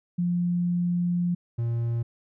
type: tone pair in turn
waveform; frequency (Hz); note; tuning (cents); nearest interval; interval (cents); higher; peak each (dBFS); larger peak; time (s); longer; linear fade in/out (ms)
sine / triangle; 175.4 / 117.07; F3 / A#2; +8 / +8; perfect fifth; 700; first; -22; neither; 0.18-1.35 / 1.58-2.03; first; 10
effects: none